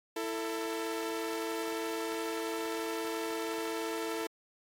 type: tone pair together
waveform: sawtooth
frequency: 331.4 / 445.7 Hz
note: E4 / A4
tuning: +9 / +22 cents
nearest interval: perfect fourth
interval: 513 cents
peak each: -33 / -32 dBFS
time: 0.16-4.27 s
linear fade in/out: 5 ms
effects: AAC 64 kbps